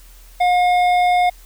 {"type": "tone with hard clipping", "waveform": "triangle", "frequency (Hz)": 717, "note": "F5", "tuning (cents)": 45, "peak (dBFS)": -14, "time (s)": [0.4, 1.3], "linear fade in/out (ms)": 10, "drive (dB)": 13, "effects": ["added 41 Hz sine -41 dBFS peak until 1.45 s", "white hiss -49 dBFS RMS until 1.45 s"]}